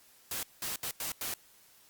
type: noise bursts at uneven times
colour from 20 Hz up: white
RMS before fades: -36 dBFS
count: 5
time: 0.31-0.43 / 0.62-0.76 / 0.83-0.91 / 1-1.12 / 1.21-1.34 s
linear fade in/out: 2 ms
effects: white hiss -61 dBFS RMS until 1.89 s + Opus 48 kbps